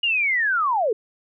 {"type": "linear sweep", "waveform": "sine", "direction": "down", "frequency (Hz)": [2887, 397.6], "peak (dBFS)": -18, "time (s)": [0.03, 0.93], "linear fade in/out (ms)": 5, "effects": []}